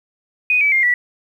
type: tone with pitch steps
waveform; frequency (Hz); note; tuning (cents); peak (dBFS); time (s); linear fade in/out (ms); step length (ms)
sine; 2489 / 2296 / 2117 / 1952.8; D#7 / D7 / C7 / B6; 0 / -40 / +20 / -20; -12; 0.5-0.94; 2; 110
effects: 8-bit